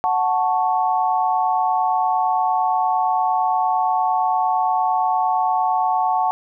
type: chord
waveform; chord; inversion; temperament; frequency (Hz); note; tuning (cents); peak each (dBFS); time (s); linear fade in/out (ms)
sine; F# minor; none; equal; 740 / 880 / 1108.7; F#5 / A5 / C#6; 0 / 0 / 0; -19 / -20 / -24; 0.04-6.31; 0
effects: none